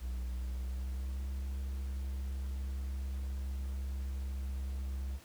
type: tone with pitch glide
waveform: triangle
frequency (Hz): 61.7 to 66.51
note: B1 to C2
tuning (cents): -1 to +29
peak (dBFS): -33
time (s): 0-5.2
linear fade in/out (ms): 50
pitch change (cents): +130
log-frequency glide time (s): 0.33-1.28
effects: pink hiss -58 dBFS RMS until 5.24 s